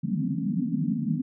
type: band-pass noise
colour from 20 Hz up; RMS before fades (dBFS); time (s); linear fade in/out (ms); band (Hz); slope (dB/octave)
pink; -27; 0.03-1.22; 10; 150 to 270; 96
effects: none